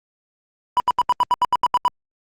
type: tone bursts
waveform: triangle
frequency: 986 Hz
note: B5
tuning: 3 cents flat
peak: -11 dBFS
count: 11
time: 0.77-1.88 s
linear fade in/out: 0 ms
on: 30 ms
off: 78 ms
effects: Opus 48 kbps